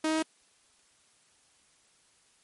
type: tone with pitch steps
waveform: sawtooth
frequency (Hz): 313.9 / 315.8 / 317.7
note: D#4 / D#4 / D#4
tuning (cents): +15 / +26 / +36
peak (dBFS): -22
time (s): 0.04-0.226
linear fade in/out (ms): 5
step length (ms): 62
effects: white hiss -65 dBFS RMS until 2.43 s + MP3 48 kbps